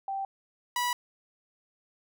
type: tone pair in turn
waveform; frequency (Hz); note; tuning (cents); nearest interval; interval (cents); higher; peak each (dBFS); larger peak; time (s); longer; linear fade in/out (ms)
sine / sawtooth; 781 / 977.8; G5 / B5; -7 / -18; major third; 389; second; -30 / -23; second; 0.08-0.25 / 0.76-0.93; neither; 2
effects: none